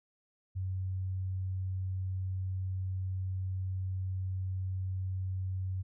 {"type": "tone", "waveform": "sine", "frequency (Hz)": 93.8, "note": "F#2", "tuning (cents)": 24, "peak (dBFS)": -32, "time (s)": [0.55, 5.83], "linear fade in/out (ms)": 20, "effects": []}